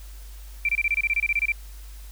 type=tone bursts; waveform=sine; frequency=2349 Hz; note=D7; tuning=in tune; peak=-19 dBFS; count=14; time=0.65-1.52 s; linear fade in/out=2 ms; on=38 ms; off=26 ms; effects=added 50 Hz sine -38 dBFS peak until 2.11 s + white hiss -51 dBFS RMS until 2.11 s